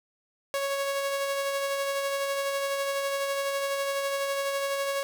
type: tone with tremolo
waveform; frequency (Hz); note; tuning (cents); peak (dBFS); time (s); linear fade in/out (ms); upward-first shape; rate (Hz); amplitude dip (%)
sawtooth; 554.4; C#5; 0; -22; 0.54-5.03; 0; sine; 12; 30
effects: none